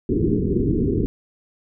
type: low-pass noise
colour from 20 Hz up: white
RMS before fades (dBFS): -20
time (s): 0.09-1.06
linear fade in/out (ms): 0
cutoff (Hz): 430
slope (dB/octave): 96
effects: none